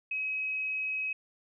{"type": "tone", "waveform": "sine", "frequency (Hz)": 2547, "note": "D#7", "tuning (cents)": 40, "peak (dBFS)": -30, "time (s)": [0.11, 1.13], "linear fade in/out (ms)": 5, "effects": []}